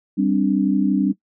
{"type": "chord", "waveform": "sine", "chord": "G suspended fourth", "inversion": "none", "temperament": "equal", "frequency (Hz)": [196, 261.6, 293.7], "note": ["G3", "C4", "D4"], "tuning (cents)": [0, 0, 0], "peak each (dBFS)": [-19, -21, -19], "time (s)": [0.17, 1.13], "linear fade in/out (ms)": 20, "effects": ["noise-tail reverb RT60 0.1 s tail -19 dB re dry"]}